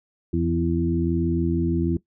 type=harmonic tone with a mistuned harmonic; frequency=83.8 Hz; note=E2; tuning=29 cents sharp; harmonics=1 / 2 / 3 / 4; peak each=-26 / -25 / -27 / -24 dBFS; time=0.33-1.97 s; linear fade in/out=5 ms; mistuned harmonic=3; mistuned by=+18 cents; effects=noise-tail reverb RT60 0.1 s tail -17 dB re dry